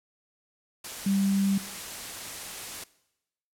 sine tone in noise, 196.5 Hz, G3, 4 cents sharp, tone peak -22 dBFS, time 1.06-1.58 s, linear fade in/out 5 ms, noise white, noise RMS -38 dBFS, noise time 0.84-2.84 s, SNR +13 dB, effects noise-tail reverb RT60 0.9 s tail -20 dB re dry + low-pass 12000 Hz 12 dB/octave

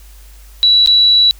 sine tone with dropouts, 3929 Hz, B7, 10 cents flat, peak -6 dBFS, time 0.63-1.31 s, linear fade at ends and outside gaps 0 ms, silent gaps 0.861-0.874 s, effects added 50 Hz sine -36 dBFS peak until 1.39 s + white hiss -46 dBFS RMS until 1.39 s

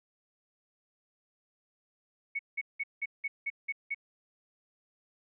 sine tone bursts, 2217 Hz, C#7, in tune, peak -30 dBFS, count 8, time 2.35-3.946 s, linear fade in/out 10 ms, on 42 ms, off 180 ms, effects none

